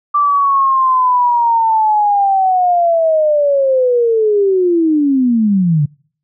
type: linear sweep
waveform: sine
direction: down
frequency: 1174.7 to 140 Hz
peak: -9 dBFS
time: 0.14-5.86 s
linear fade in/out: 10 ms
effects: noise-tail reverb RT60 0.5 s tail -26 dB re dry